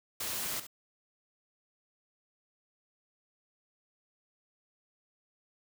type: noise with echo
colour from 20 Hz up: white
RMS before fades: -36 dBFS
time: 0.2-0.6 s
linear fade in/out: 5 ms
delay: 69 ms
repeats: 1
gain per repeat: -11 dB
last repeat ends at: 0.669 s
effects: none